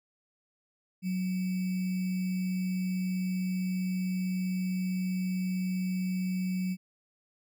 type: tone with sample-and-hold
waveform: sine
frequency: 184.6 Hz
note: F#3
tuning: 4 cents flat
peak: -28 dBFS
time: 1.02-6.77 s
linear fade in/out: 50 ms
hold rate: 2450 Hz
effects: none

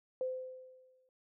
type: tone with exponential decay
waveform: sine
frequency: 514 Hz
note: C5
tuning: 31 cents flat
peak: -31 dBFS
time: 0.21-1.09 s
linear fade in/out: 1 ms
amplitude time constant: 190 ms
effects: none

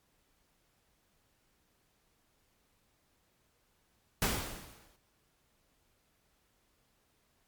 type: noise with exponential decay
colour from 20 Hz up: pink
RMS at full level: -28 dBFS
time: 4.22-4.96 s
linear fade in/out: 1 ms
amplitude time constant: 160 ms
effects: pink hiss -73 dBFS RMS until 7.47 s + MP3 96 kbps

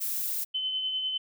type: noise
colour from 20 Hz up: violet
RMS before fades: -31 dBFS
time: 0-0.45 s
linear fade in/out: 20 ms
type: tone with tremolo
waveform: sine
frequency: 3049 Hz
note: G7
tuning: 49 cents flat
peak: -26 dBFS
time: 0.54-1.18 s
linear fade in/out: 10 ms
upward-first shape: triangle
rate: 10 Hz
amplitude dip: 40%
effects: none

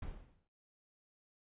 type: noise with exponential decay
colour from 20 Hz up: brown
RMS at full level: -40 dBFS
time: 0.02-0.48 s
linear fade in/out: 5 ms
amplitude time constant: 100 ms
effects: noise-tail reverb RT60 0.5 s tail -25 dB re dry + resampled to 8000 Hz

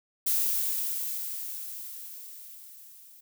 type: noise with level ramp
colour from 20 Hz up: violet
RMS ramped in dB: -25 to -53 dBFS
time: 0.26-3.21 s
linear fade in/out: 10 ms
effects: none

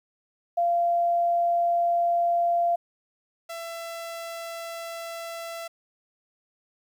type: tone pair in turn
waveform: sine / sawtooth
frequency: 690 / 669.6 Hz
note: F5 / E5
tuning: -21 / +27 cents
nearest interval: minor second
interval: 52 cents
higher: first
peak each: -20 / -30 dBFS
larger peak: first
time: 0.57-2.76 / 3.49-5.68 s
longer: neither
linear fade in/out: 10 ms
effects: 10-bit

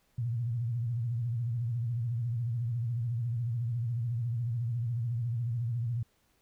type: tone with vibrato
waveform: sine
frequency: 118 Hz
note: A#2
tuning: 22 cents sharp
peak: -29 dBFS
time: 0.18-6.03 s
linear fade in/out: 5 ms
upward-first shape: sine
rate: 14 Hz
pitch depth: 100 cents each way
effects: pink hiss -71 dBFS RMS until 6.41 s

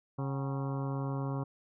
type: harmonic tone with a mistuned harmonic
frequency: 136.7 Hz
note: C#3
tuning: 24 cents flat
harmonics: 1 / 2 / 3 / 4 / 5 / 6 / 7 / 8 / 9 / 10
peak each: -33 / -39 / -44 / -45 / -49 / -50 / -47 / -47 / -54 / -55 dBFS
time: 0.18-1.44 s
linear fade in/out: 10 ms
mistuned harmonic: 5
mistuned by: +120 cents
effects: none

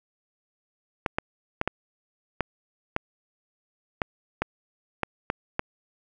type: clicks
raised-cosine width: 0.5 ms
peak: -9 dBFS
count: 11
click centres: 1.062 / 1.185 / 1.614 / 1.676 / 2.407 / 2.964 / 4.018 / 4.42 / 5.033 / 5.301 / 5.594 s
effects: none

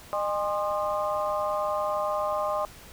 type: harmonic tone with a mistuned harmonic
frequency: 203.3 Hz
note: G#3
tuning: 37 cents flat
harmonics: 3 / 4 / 5 / 6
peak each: -28 / -33 / -31 / -33 dBFS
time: 0.13-2.65 s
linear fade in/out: 0 ms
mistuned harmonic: 5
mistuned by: +63 cents
effects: pink hiss -48 dBFS RMS until 2.92 s

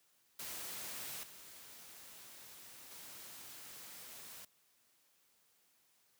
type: noise with level steps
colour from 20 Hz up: white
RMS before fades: -45 / -55 / -52 dBFS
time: 0.39-4.45 s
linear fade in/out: 5 ms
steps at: 1.23 / 2.91 s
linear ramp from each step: 5 ms
effects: white hiss -73 dBFS RMS until 6.19 s + high-pass 80 Hz 12 dB/octave

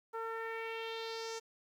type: tone with low-pass filter sweep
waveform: sawtooth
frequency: 452.2 Hz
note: A4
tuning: 47 cents sharp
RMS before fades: -41 dBFS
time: 0.13-1.4 s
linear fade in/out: 20 ms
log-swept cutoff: 1200 to 6600 Hz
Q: 3
effects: 11-bit

